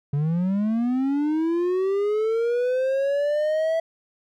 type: linear sweep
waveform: triangle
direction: up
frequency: 139.1 to 659 Hz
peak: -18 dBFS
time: 0.13-3.8 s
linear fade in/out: 5 ms
effects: none